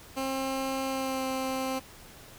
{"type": "tone with pitch glide", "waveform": "15% pulse", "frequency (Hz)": [266.7, 262.9], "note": ["C4", "C4"], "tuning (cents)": [33, 8], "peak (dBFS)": -23, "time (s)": [0.16, 1.8], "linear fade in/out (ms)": 20, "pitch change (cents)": -25, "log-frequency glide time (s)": [0.88, 1.24], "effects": ["pink hiss -50 dBFS RMS until 2.38 s"]}